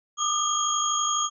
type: tone cluster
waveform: sine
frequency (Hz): 1201 / 1253 / 3234 / 6630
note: D6 / D#6 / G#7 / G#8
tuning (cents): +38 / +12 / -47 / -4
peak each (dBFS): -26 / -31 / -30 / -27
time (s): 0.17-1.3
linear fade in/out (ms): 50
effects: none